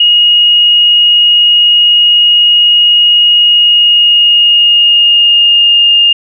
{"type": "tone with pitch glide", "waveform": "sine", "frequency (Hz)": [2876, 2825], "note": ["F#7", "F7"], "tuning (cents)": [-50, 19], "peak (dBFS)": -3, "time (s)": [0, 6.13], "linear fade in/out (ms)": 5, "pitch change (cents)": -31, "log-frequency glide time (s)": [3.38, 6.01], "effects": []}